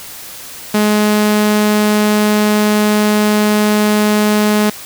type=tone; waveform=sawtooth; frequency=210.7 Hz; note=G#3; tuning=25 cents sharp; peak=-6 dBFS; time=0.74-4.7 s; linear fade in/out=5 ms; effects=white hiss -31 dBFS RMS until 4.85 s